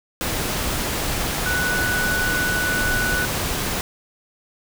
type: tone in noise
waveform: sine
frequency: 1482 Hz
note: F#6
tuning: 2 cents sharp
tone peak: -21 dBFS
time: 1.46-3.25 s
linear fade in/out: 0 ms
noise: pink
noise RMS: -24 dBFS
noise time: 0.21-3.81 s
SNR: 0 dB
effects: none